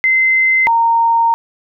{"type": "tone pair in turn", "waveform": "sine", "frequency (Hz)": [2066, 922.8], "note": ["C7", "A#5"], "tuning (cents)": [-22, -18], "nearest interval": "octave + major second", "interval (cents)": 1396, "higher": "first", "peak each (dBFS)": -9, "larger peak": "neither", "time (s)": [[0.04, 0.67], [0.67, 1.34]], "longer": "second", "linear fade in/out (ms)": 0, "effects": []}